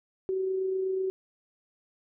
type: tone with amplitude modulation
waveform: sine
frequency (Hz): 378.8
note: F#4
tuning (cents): +41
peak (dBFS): -25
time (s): 0.29-1.1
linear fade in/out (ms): 0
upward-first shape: sine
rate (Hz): 28.1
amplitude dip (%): 30
effects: none